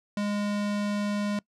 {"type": "tone", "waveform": "square", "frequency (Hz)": 205.7, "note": "G#3", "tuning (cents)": -16, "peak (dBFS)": -27, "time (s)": [0.17, 1.39], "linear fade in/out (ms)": 2, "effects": ["noise-tail reverb RT60 0.1 s tail -23 dB re dry", "low-pass 7000 Hz 12 dB/octave"]}